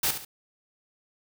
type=noise with echo; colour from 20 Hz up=white; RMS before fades=-25 dBFS; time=0.03-0.11 s; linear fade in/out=5 ms; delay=70 ms; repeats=2; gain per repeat=-9 dB; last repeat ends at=0.25 s; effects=none